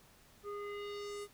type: tone with low-pass filter sweep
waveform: square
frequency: 409.4 Hz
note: G#4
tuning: 25 cents flat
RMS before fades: -43 dBFS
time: 0.43-1.28 s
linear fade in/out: 50 ms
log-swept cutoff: 1000 to 11000 Hz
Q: 1.9
effects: pink hiss -63 dBFS RMS until 1.33 s